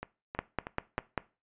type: two click trains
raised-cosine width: 0.5 ms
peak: -14 / -22 dBFS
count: 5 / 4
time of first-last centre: 0.39-1.177 / 0.03-0.988 s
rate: 5.08 / 3.13 Hz
effects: noise-tail reverb RT60 0.3 s tail -19 dB re dry + resampled to 8000 Hz